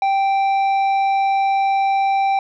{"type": "tone with tanh clipping", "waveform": "triangle", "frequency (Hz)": 783, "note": "G5", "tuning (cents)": -2, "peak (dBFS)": -16, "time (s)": [0.02, 2.39], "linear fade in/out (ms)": 2, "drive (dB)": 12, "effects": []}